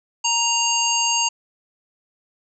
harmonic tone, 932.3 Hz, A#5, in tune, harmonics 1 / 3 / 5 / 7 / 8, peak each -23 / -22 / -26 / -23 / -28 dBFS, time 0.24-1.29 s, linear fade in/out 10 ms, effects none

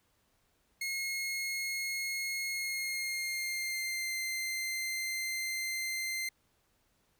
sawtooth tone with pitch glide, 2160 to 2083 Hz, C#7 to C7, -45 to -8 cents, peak -30 dBFS, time 0.81-6.29 s, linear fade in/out 5 ms, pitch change -63 cents, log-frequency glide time 2.51-4.16 s, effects pink hiss -73 dBFS RMS until 7.19 s

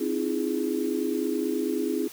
sine chord, F minor seventh, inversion second, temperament equal with one note detuned, 261.6 / 311.1 / 340.5 / 415.3 Hz, C4 / Eb4 / F4 / Ab4, 0 / 0 / -44 / 0 cents, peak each -30 dBFS, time 0-2.08 s, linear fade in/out 10 ms, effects white hiss -45 dBFS RMS until 2.12 s + high-pass 80 Hz 12 dB/octave

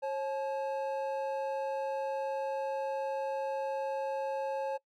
triangle tone pair together, 541.3 / 860 Hz, C#5 / A5, -41 / -40 cents, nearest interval minor sixth, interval 801 cents, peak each -31 / -35 dBFS, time 0.02-4.78 s, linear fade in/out 20 ms, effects noise-tail reverb RT60 0.1 s tail -23 dB re dry

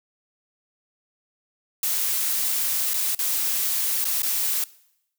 blue noise with dropouts, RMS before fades -24 dBFS, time 1.83-4.64 s, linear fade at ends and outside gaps 2 ms, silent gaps 2.936-2.941 / 3.149-3.19 / 4.044-4.052 / 4.221-4.231 s, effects noise-tail reverb RT60 0.8 s tail -21 dB re dry

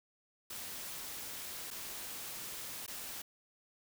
white noise with dropouts, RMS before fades -44 dBFS, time 0.5-3.22 s, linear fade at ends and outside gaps 5 ms, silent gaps 1.705-1.71 / 2.864-2.878 s, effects none

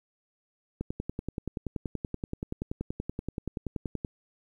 click train, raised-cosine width 3 ms, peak -19 dBFS, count 35, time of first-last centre 0.81-4.048 s, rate 10.5 Hz, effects 10-bit

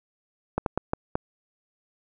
slowing click train, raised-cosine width 1 ms, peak -10 dBFS, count 5, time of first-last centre 0.58-1.155 s, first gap 82 ms, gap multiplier 1.39, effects none

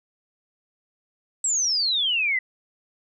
sine exponential sweep, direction down, 7902 to 1975.5 Hz, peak -20 dBFS, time 1.44-2.39 s, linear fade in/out 5 ms, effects none

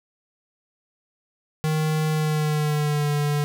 square tone with pitch glide, 155.56 to 146.83 Hz, D#3 to D3, 0 to 0 cents, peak -21 dBFS, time 1.64-3.44 s, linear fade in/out 0 ms, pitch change -100 cents, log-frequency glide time 2.11-3.1 s, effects none

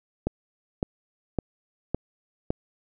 click train, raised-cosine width 2 ms, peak -11 dBFS, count 5, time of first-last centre 0.27-2.505 s, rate 1.79 Hz, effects none

